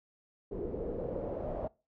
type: noise with low-pass filter sweep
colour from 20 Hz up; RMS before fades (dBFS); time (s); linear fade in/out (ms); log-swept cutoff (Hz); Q
pink; -37; 0.51-1.68; 10; 410 to 660; 5.1
effects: noise-tail reverb RT60 0.3 s tail -23 dB re dry